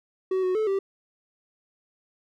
triangle tone with pitch steps, 376.4 / 368.7 / 434.7 / 389.9 Hz, F#4 / F#4 / A4 / G4, +30 / -6 / -21 / -9 cents, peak -20 dBFS, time 0.31-0.79 s, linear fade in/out 5 ms, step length 120 ms, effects none

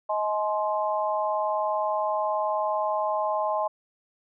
sine tone cluster, 630 / 849 / 1048 Hz, D#5 / G#5 / C6, +21 / +38 / +2 cents, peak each -27 / -28 / -29 dBFS, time 0.09-3.68 s, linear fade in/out 10 ms, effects none

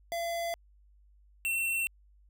square tone pair in turn, 679 / 2707 Hz, F5 / E7, -49 / +45 cents, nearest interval 2 octaves, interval 2394 cents, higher second, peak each -32 / -29 dBFS, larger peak second, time 0.12-0.54 / 1.45-1.87 s, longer neither, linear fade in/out 0 ms, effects added 50 Hz sine -58 dBFS peak until 2.29 s

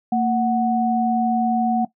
sine tone pair together, 228.6 / 740 Hz, A#3 / F#5, -34 / 0 cents, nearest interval octave + minor sixth, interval 2034 cents, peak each -19 dBFS, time 0.12-1.85 s, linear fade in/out 5 ms, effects noise-tail reverb RT60 0.1 s tail -17 dB re dry

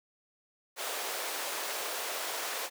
pink high-pass noise, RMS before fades -36 dBFS, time 0.76-2.7 s, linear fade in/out 50 ms, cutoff 450 Hz, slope 24 dB/octave, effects none

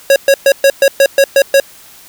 square tone bursts, 550 Hz, C#5, 14 cents flat, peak -5 dBFS, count 9, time 0.1-1.6 s, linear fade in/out 2 ms, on 60 ms, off 120 ms, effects white hiss -39 dBFS RMS until 2.08 s

